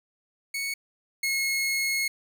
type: tone pair in turn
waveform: sawtooth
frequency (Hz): 2217 / 2170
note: C#7 / C#7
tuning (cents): 0 / -37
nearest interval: unison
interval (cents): 37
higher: first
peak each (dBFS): -25 / -21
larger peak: second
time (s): 0.54-0.74 / 1.23-2.08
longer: second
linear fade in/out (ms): 5
effects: none